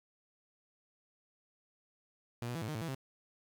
sawtooth tone with pitch steps, 119 / 121.7 / 165.9 / 108.6 / 153.6 / 110.8 / 165 / 133.2 Hz, A#2 / B2 / E3 / A2 / D#3 / A2 / E3 / C3, +36 / -25 / +11 / -22 / -22 / +13 / +2 / +31 cents, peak -33 dBFS, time 2.42-2.948 s, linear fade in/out 0 ms, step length 66 ms, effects 10-bit

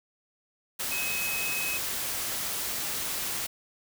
sine tone in noise, 2552 Hz, D#7, 43 cents sharp, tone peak -31 dBFS, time 0.91-1.78 s, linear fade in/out 10 ms, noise white, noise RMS -32 dBFS, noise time 0.79-3.47 s, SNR -2 dB, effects none

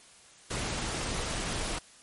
pink noise, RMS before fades -33 dBFS, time 0.5-1.79 s, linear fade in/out 10 ms, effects white hiss -55 dBFS RMS until 2.02 s + MP3 48 kbps

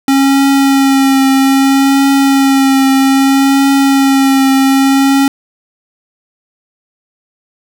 square tone with vibrato, 271.7 Hz, C#4, 35 cents flat, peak -7 dBFS, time 0.08-5.28 s, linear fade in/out 2 ms, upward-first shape triangle, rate 0.62 Hz, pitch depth 23 cents each way, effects none

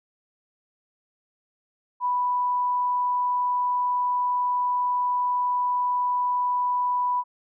sine tone, 987.8 Hz, B5, in tune, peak -21 dBFS, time 2-7.24 s, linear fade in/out 50 ms, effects none

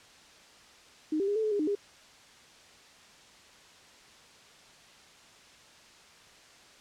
sine tone with pitch steps, 309 / 393.8 / 408.6 / 440 / 429.9 / 408.3 / 305 / 406.1 Hz, D#4 / G4 / G#4 / A4 / A4 / G#4 / D#4 / G#4, -12 / +8 / -28 / 0 / -40 / -29 / -34 / -39 cents, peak -26 dBFS, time 1.12-1.752 s, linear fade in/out 5 ms, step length 79 ms, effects white hiss -55 dBFS RMS until 6.8 s + low-pass 6000 Hz 12 dB/octave

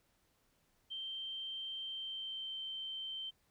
sine tone with pitch glide, 3136 to 3113 Hz, G7 to G7, 0 to -13 cents, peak -40 dBFS, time 0.9-3.31 s, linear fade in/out 20 ms, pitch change -13 cents, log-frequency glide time 1.82-2.57 s, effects pink hiss -75 dBFS RMS until 3.5 s

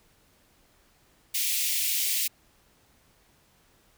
white high-pass noise, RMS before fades -27 dBFS, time 1.34-2.28 s, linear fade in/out 10 ms, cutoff 2100 Hz, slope 48 dB/octave, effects pink hiss -63 dBFS RMS until 3.97 s

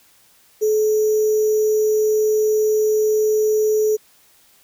sine tone with sample-and-hold, 429.5 Hz, A4, 42 cents flat, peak -14 dBFS, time 0.61-3.97 s, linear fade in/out 20 ms, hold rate 6300 Hz, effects white hiss -54 dBFS RMS until 4.63 s

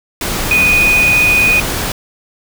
sine tone in noise, 2479 Hz, D#7, 7 cents flat, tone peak -8 dBFS, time 0.51-1.6 s, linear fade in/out 2 ms, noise pink, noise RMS -18 dBFS, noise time 0.21-1.92 s, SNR +7 dB, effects none

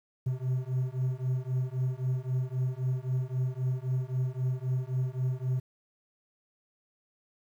triangle beating tone pair, 126.6 / 130.4 Hz, B2 / C3, +43 / -5 cents, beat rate 3.8 Hz, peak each -29 dBFS, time 0.26-5.6 s, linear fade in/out 10 ms, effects 10-bit

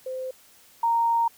sine tone pair in turn, 517 / 927.6 Hz, C5 / A#5, -21 / -9 cents, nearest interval minor seventh, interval 1012 cents, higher second, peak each -29 / -19 dBFS, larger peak second, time 0.06-0.31 / 0.83-1.28 s, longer second, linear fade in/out 5 ms, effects white hiss -55 dBFS RMS until 1.37 s

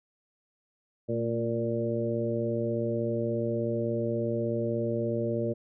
harmonic tone with a mistuned harmonic, 116.54 Hz, A#2, in tune, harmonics 1 / 2 / 3 / 4 / 5, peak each -33 / -33 / -33 / -33 / -33 dBFS, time 1.08-5.54 s, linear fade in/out 20 ms, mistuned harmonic 2, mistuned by -35 cents, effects none

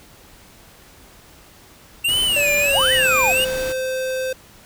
square tone with vibrato, 2702 Hz, E7, 42 cents sharp, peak -17 dBFS, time 2.04-3.45 s, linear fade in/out 10 ms, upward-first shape sine, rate 1.5 Hz, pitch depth 210 cents each way
pink noise, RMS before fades -32 dBFS, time 2.08-3.73 s, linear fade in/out 10 ms
square tone with pitch glide, 579 to 518.8 Hz, D5 to C5, -25 to -15 cents, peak -22 dBFS, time 2.36-4.33 s, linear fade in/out 5 ms, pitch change -190 cents, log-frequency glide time 2.63-2.86 s
sine linear two-way sweep, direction up then down, 514 to 1975.5 to 654 Hz, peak -19 dBFS, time 2.73-3.33 s, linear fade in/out 20 ms, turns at 2.93 s
effects pink hiss -47 dBFS RMS until 4.65 s

